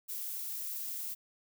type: noise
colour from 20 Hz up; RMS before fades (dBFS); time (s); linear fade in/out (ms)
violet; -39; 0.08-1.15; 20
effects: none